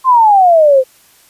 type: exponential sweep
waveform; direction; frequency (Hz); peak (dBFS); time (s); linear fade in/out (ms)
sine; down; 1064 to 506; -4; 0.04-0.84; 50
effects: white hiss -47 dBFS RMS until 1.29 s + resampled to 32000 Hz